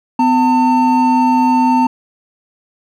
triangle tone pair together, 252.8 / 901 Hz, B3 / A5, +41 / +41 cents, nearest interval octave + minor seventh, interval 2200 cents, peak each -10 dBFS, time 0.19-1.87 s, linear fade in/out 5 ms, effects none

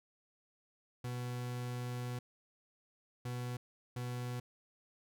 40% pulse tone bursts at uneven times, 123.2 Hz, B2, 4 cents flat, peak -37 dBFS, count 3, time 1.04-2.19 / 3.25-3.57 / 3.96-4.4 s, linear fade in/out 5 ms, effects none

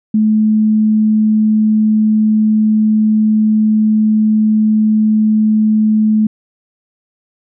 sine tone, 215.7 Hz, A3, 34 cents flat, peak -8 dBFS, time 0.14-6.27 s, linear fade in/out 5 ms, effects none

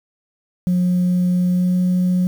sine tone with pitch glide, 179.6 to 181.37 Hz, F3 to F#3, +49 to -34 cents, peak -12 dBFS, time 0.67-2.27 s, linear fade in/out 0 ms, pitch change +17 cents, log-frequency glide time 1.46-1.77 s, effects tanh soft clip ceiling -12 dBFS + 7-bit

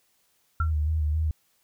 sine tone with vibrato, 77.2 Hz, D#2, 13 cents flat, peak -22 dBFS, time 0.6-1.31 s, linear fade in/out 0 ms, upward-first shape square, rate 3.7 Hz, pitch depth 39 cents each way
sine tone with exponential decay, 1361 Hz, F6, 45 cents flat, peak -23 dBFS, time 0.6-0.71 s, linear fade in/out 5 ms, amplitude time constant 23 ms
effects white hiss -68 dBFS RMS until 1.63 s

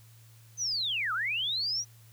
sine linear two-way sweep, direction down then up, 6280 to 1222 to 5920 Hz, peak -28 dBFS, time 0.57-1.85 s, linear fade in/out 50 ms, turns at 1.13 s, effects added 113 Hz sine -53 dBFS peak until 2.12 s + white hiss -61 dBFS RMS until 2.12 s

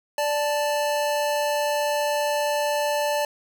square tone pair together, 587.3 / 877.1 Hz, D5 / A5, 0 / -6 cents, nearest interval perfect fifth, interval 694 cents, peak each -24 / -27 dBFS, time 0.18-3.25 s, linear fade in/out 2 ms, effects none

